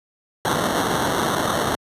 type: noise with sample-and-hold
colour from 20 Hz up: white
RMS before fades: -21 dBFS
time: 0.45-1.75 s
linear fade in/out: 0 ms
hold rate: 2450 Hz
effects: high-pass 100 Hz 12 dB/octave + resampled to 32000 Hz